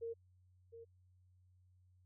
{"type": "tone with echo", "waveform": "sine", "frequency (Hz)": 460.4, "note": "A#4", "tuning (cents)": -22, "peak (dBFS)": -40, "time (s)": [0.01, 0.14], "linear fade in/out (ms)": 20, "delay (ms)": 710, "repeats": 1, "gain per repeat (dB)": -11, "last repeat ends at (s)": 0.85, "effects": ["added 91 Hz sine -66 dBFS peak until 2.05 s"]}